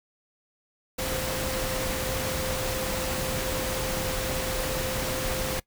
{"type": "tone in noise", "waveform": "sine", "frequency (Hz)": 520, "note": "C5", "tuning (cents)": -11, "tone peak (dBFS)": -33, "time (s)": [0.98, 5.6], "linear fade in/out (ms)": 10, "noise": "pink", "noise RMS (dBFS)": -30, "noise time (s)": [0.98, 5.6], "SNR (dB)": -6, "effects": ["noise-tail reverb RT60 0.1 s tail -21 dB re dry"]}